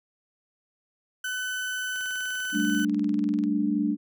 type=tone; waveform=35% pulse; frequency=1506 Hz; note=F#6; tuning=30 cents sharp; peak=-27 dBFS; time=1.24-2.85 s; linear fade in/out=5 ms
type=click train; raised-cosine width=0.2 ms; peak=-29 dBFS; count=31; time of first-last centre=1.96-3.438 s; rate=20.3 Hz
type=chord; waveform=sine; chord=G suspended second; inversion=none; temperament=equal; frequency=196 / 220 / 293.7 Hz; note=G3 / A3 / D4; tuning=0 / 0 / 0 cents; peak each=-29 / -27 / -25 dBFS; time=2.52-3.97 s; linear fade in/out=50 ms
effects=none